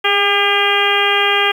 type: harmonic tone with a mistuned harmonic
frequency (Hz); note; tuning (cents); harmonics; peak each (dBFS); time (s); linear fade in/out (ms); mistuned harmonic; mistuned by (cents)
402.6; G4; +46; 1 / 2 / 3 / 4 / 5 / 6 / 7 / 8; -20 / -20 / -20 / -20 / -20 / -20 / -20 / -20; 0.04-1.52; 10; 1; +21
effects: 7-bit